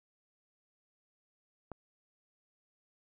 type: click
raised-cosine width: 1 ms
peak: -28 dBFS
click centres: 1.717 s
effects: none